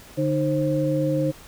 sine tone cluster, 147.2 / 308 / 530 Hz, D3 / D#4 / C5, +4 / -17 / +22 cents, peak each -24 dBFS, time 0.17-1.32 s, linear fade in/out 20 ms, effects pink hiss -46 dBFS RMS until 1.47 s

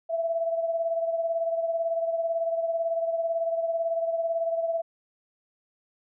sine beating tone pair, 662 / 680 Hz, E5 / F5, +7 / -46 cents, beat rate 18 Hz, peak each -25 / -33 dBFS, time 0.09-4.82 s, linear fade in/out 20 ms, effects none

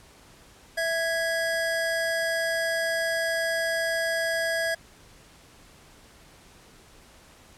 square tone pair together, 659.3 / 1657 Hz, E5 / G#6, 0 / -4 cents, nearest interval octave + major third, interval 1596 cents, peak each -28 dBFS, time 0.77-4.75 s, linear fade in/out 10 ms, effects pink hiss -53 dBFS RMS until 7.57 s + low-pass 11000 Hz 12 dB/octave

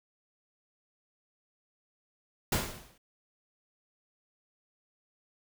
pink noise with exponential decay, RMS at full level -26 dBFS, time 2.52-2.98 s, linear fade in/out 5 ms, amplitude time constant 99 ms, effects none

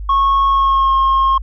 sine tone with pitch glide, 1097 to 1074.4 Hz, C#6 to C6, -18 to +46 cents, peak -8 dBFS, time 0.09-1.38 s, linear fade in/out 5 ms, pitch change -36 cents, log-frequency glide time 0.48-0.95 s, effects tanh soft clip ceiling -9 dBFS + added 50 Hz sine -23 dBFS peak until 1.42 s

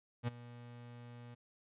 35% pulse tone with ADSR envelope, 120 Hz, B2, 49 cents flat, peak -30 dBFS, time 0.23-1.35 s, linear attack 46 ms, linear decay 17 ms, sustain -18 dB, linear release 13 ms, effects resampled to 8000 Hz

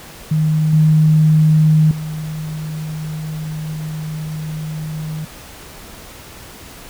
sine tone with level steps, 155.56 Hz, D#3, in tune, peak -12 / -8 / -22 dBFS, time 0.31-5.25 s, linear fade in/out 5 ms, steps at 0.73 / 1.91 s, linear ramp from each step 2 ms, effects pink hiss -37 dBFS RMS until 6.89 s

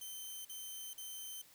5% pulse tone bursts, 3094 Hz, G7, 23 cents flat, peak -36 dBFS, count 3, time 0.01-1.418 s, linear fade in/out 5 ms, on 440 ms, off 44 ms, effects white hiss -63 dBFS RMS until 1.54 s

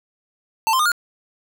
square tone with pitch steps, 893 / 1043.7 / 1219.9 / 1425.8 Hz, A5 / C6 / D#6 / F6, +25 / -5 / -35 / +35 cents, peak -16 dBFS, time 0.67-0.918 s, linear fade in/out 0 ms, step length 62 ms, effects none

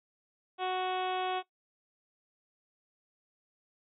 harmonic tone, 370 Hz, F#4, in tune, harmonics 1 / 2 / 3 / 4 / 5 / 6 / 7 / 8 / 9 / 10, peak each -36 / -32 / -39 / -44 / -50 / -49 / -45 / -49 / -44 / -52 dBFS, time 0.58-1.43 s, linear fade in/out 50 ms, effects noise-tail reverb RT60 0.1 s tail -18 dB re dry

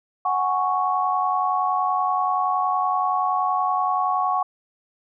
sine chord, F# suspended second, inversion none, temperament equal, 740 / 830.6 / 1108.7 Hz, F#5 / G#5 / C#6, 0 / 0 / 0 cents, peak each -23 / -27 / -22 dBFS, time 0.25-4.43 s, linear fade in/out 5 ms, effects none

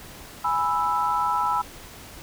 sine chord, E major, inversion first, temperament equal, 830.6 / 987.8 / 1318.5 Hz, G#5 / B5 / E6, 0 / 0 / 0 cents, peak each -27 / -24 / -25 dBFS, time 0.44-1.62 s, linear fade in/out 10 ms, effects pink hiss -43 dBFS RMS until 2.22 s

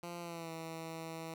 10% pulse tone with pitch glide, 172.6 to 162.91 Hz, F3 to E3, -20 to -20 cents, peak -34 dBFS, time 0.03-1.34 s, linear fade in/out 2 ms, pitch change -100 cents, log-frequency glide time 0.2-0.52 s, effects none

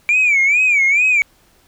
sine tone with vibrato, 2333 Hz, D7, 12 cents flat, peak -9 dBFS, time 0.09-1.22 s, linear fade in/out 0 ms, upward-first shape sine, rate 2.3 Hz, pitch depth 150 cents each way, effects tanh soft clip ceiling -8 dBFS + pink hiss -54 dBFS RMS until 1.67 s

